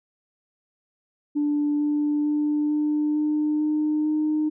sine tone with pitch steps, 293.7 / 295.7 / 297.8 / 299.9 / 302 / 304.1 / 306.2 Hz, D4 / D4 / D4 / D4 / D4 / D#4 / D#4, 0 / +12 / +24 / +36 / +48 / -40 / -28 cents, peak -19 dBFS, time 1.35-4.5 s, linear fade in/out 20 ms, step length 450 ms, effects tanh soft clip ceiling -16 dBFS

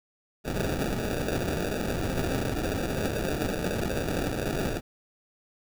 white noise with sample-and-hold, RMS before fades -29 dBFS, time 0.44-4.81 s, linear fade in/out 50 ms, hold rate 1050 Hz, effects none

